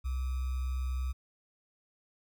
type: tone with sample-and-hold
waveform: sine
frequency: 64.3 Hz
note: C2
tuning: 30 cents flat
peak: -30 dBFS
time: 0.04-1.13 s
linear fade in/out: 20 ms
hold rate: 1225 Hz
effects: none